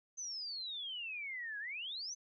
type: exponential two-way sweep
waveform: sine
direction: down then up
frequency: 6272 to 1627 to 6272 Hz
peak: -40 dBFS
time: 0.17-2.15 s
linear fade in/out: 20 ms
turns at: 1.59 s
effects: none